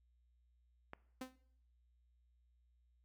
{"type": "click", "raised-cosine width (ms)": 0.5, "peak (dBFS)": -32, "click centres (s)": 0.934}
{"type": "tone with exponential decay", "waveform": "sawtooth", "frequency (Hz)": 258.1, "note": "C4", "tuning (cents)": -23, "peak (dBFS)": -37, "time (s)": [1.21, 1.36], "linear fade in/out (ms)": 5, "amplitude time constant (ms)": 32}
{"effects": ["noise-tail reverb RT60 0.7 s tail -20 dB re dry", "added 60 Hz sine -70 dBFS peak until 3.04 s"]}